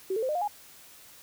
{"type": "tone with pitch steps", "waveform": "sine", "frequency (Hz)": [379.7, 443.8, 518.7, 606.2, 708.5, 828.1], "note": ["F#4", "A4", "C5", "D#5", "F5", "G#5"], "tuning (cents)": [45, 15, -15, -45, 25, -5], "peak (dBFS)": -26, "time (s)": [0.1, 0.478], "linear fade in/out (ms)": 5, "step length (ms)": 63, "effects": ["white hiss -52 dBFS RMS until 1.22 s"]}